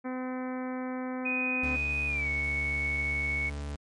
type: harmonic tone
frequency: 255.4 Hz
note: C4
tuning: 42 cents flat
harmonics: 1 / 2 / 3 / 4 / 5 / 6 / 7 / 8 / 9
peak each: -33 / -39 / -43 / -45 / -47 / -49 / -50 / -51 / -52 dBFS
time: 0.04-1.77 s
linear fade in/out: 20 ms
type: tone with pitch glide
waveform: sine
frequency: 2489 to 2217 Hz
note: D#7 to C#7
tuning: 0 to 0 cents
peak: -28 dBFS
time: 1.25-3.5 s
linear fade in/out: 10 ms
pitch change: -200 cents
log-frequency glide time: 2.07-2.29 s
type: tone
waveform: 40% pulse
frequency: 72.4 Hz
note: D2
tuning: 24 cents flat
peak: -33 dBFS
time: 1.63-3.76 s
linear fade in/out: 5 ms
effects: MP3 48 kbps